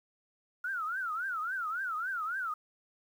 sine tone with vibrato, 1400 Hz, F6, 4 cents sharp, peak -32 dBFS, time 0.64-2.54 s, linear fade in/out 5 ms, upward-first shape triangle, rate 3.6 Hz, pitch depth 250 cents each way, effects 10-bit

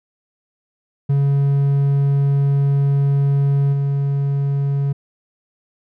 triangle tone with level steps, 140 Hz, C#3, 18 cents sharp, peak -11 / -14 dBFS, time 1.09-4.93 s, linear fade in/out 10 ms, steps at 3.72 s, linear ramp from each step 20 ms, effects none

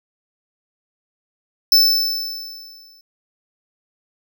square tone with exponential decay, 5280 Hz, E8, 2 cents sharp, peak -8 dBFS, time 1.72-3.01 s, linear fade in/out 2 ms, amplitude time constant 280 ms, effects none

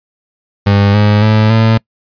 30% pulse tone with pitch steps, 100.7 / 104.37 / 108.18 / 112.12 Hz, G2 / G#2 / A2 / A2, +47 / +9 / -29 / +33 cents, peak -4 dBFS, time 0.66-1.78 s, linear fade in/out 10 ms, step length 280 ms, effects noise-tail reverb RT60 0.1 s tail -26 dB re dry + resampled to 11025 Hz

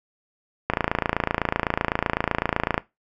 click train, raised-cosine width 0.5 ms, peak -5 dBFS, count 59, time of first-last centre 0.7-2.779 s, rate 27.9 Hz, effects noise-tail reverb RT60 0.2 s tail -18 dB re dry

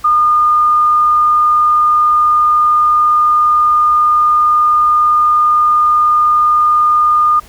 sine tone, 1217 Hz, D#6, 39 cents flat, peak -7 dBFS, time 0.04-7.4 s, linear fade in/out 10 ms, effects added 60 Hz sine -42 dBFS peak until 7.48 s + pink hiss -41 dBFS RMS until 7.48 s

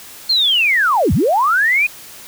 sine linear two-way sweep, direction down then up, 4304 to 63.4 to 2508 Hz, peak -11 dBFS, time 0.29-1.87 s, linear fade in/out 10 ms, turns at 1.13 s, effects white hiss -37 dBFS RMS until 2.27 s

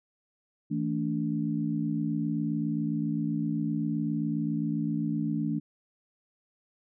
sine tone cluster, 161.7 / 221.1 / 288.7 Hz, E3 / A3 / D4, -33 / +9 / -30 cents, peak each -31 dBFS, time 0.7-5.6 s, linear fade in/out 20 ms, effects none

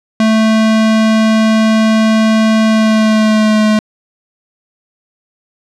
square tone with pitch glide, 220 to 214.7 Hz, A3 to A3, 0 to -42 cents, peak -8 dBFS, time 0.2-3.79 s, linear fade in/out 2 ms, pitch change -42 cents, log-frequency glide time 2.66-3.64 s, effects low-pass 6000 Hz 12 dB/octave + 8-bit

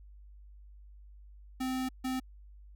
square tone bursts at uneven times, 258.7 Hz, C4, 19 cents flat, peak -32 dBFS, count 2, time 1.6-1.89 / 2.04-2.2 s, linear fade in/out 10 ms, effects added 50 Hz sine -50 dBFS peak until 2.75 s

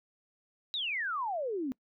sine exponential sweep, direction down, 3951 to 246.9 Hz, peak -31 dBFS, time 0.74-1.72 s, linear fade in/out 0 ms, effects noise-tail reverb RT60 0.1 s tail -24 dB re dry

